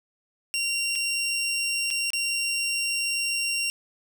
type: tone with dropouts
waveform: 20% pulse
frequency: 2761 Hz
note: F7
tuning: 20 cents flat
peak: -20 dBFS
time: 0.54-3.7 s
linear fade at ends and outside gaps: 0 ms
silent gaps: 0.954-0.958 / 1.904-1.91 / 2.104-2.133 s
effects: none